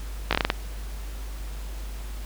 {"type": "slowing click train", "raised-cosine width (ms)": 0.3, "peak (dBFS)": -4, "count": 7, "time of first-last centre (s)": [0.31, 0.501], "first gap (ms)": 17, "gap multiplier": 1.25, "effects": ["added 50 Hz sine -32 dBFS peak until 2.25 s", "pink hiss -45 dBFS RMS until 2.25 s"]}